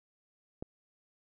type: click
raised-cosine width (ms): 2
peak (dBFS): -25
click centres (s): 0.625
effects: none